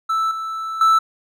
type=tone with level steps; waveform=triangle; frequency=1318.5 Hz; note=E6; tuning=in tune; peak=-15 / -22 / -9 dBFS; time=0.09-0.99 s; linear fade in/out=10 ms; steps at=0.31 / 0.81 s; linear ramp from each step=2 ms; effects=none